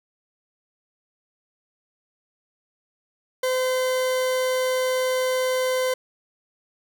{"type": "tone", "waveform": "40% pulse", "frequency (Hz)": 513, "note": "C5", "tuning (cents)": -34, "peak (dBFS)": -20, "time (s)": [3.43, 5.94], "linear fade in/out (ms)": 5, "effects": ["10-bit"]}